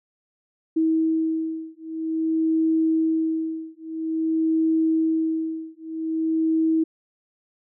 sine beating tone pair, 321 / 321.5 Hz, E4 / E4, -46 / -43 cents, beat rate 0.5 Hz, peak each -23 / -23 dBFS, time 0.76-6.84 s, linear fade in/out 10 ms, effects none

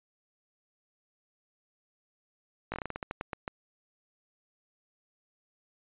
slowing click train, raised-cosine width 0.5 ms, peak -19 dBFS, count 13, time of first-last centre 2.72-3.479 s, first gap 18 ms, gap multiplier 1.21, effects resampled to 8000 Hz

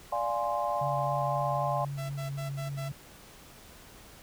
sine chord, D half-diminished seventh, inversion none, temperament equal, 587.3 / 698.5 / 830.6 / 1046.5 Hz, D5 / F5 / Ab5 / C6, 0 / 0 / 0 / 0 cents, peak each -33 dBFS, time 0.12-1.85 s, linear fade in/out 5 ms
sine tone with vibrato, 139.8 Hz, C#3, 15 cents sharp, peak -33 dBFS, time 0.81-2.92 s, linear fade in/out 5 ms, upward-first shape square, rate 3.9 Hz, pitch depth 11 cents each way
sawtooth tone bursts, 668 Hz, E5, 23 cents sharp, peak -35 dBFS, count 5, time 1.97-2.896 s, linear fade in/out 20 ms, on 130 ms, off 69 ms
effects pink hiss -52 dBFS RMS until 4.22 s

